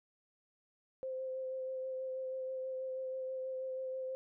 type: tone with vibrato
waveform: sine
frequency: 521 Hz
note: C5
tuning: 7 cents flat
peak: -37 dBFS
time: 1.03-4.15 s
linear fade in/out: 0 ms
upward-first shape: sine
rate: 6.2 Hz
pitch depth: 14 cents each way
effects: none